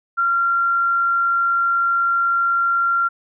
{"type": "tone", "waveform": "sine", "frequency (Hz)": 1378, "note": "F6", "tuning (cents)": -24, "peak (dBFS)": -15, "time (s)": [0.17, 3.09], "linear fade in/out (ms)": 20, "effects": []}